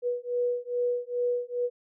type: beating tone pair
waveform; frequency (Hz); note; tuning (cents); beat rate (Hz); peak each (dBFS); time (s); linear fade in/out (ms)
sine; 486.6 / 489; B4 / B4; -26 / -17; 2.4; -29; 0.02-1.7; 50
effects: none